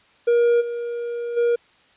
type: tone with level steps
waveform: triangle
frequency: 474.1 Hz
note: A#4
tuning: 29 cents sharp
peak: -12 / -23 / -14 dBFS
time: 0.27-1.56 s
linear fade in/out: 10 ms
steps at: 0.6 / 1.36 s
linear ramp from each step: 20 ms
effects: white hiss -56 dBFS RMS until 1.96 s + resampled to 8000 Hz